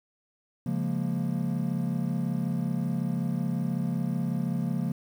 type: chord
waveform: triangle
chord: Bb minor seventh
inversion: first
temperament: equal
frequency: 138.59 / 174.61 / 207.7 / 233.1 Hz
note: Db3 / F3 / Ab3 / Bb3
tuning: 0 / 0 / 0 / 0 cents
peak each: -30 / -28 / -33 / -30 dBFS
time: 0.66-4.92 s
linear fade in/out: 5 ms
effects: 9-bit